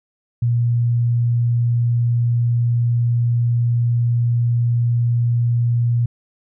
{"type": "tone", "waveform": "sine", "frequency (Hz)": 119, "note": "A#2", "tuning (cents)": 36, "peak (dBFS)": -14, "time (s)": [0.42, 6.06], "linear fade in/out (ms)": 5, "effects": []}